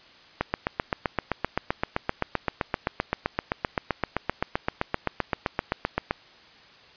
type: click train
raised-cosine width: 0.5 ms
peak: -8 dBFS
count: 45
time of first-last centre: 0.41-6.109 s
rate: 7.72 Hz
effects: white hiss -52 dBFS RMS until 6.96 s + resampled to 11025 Hz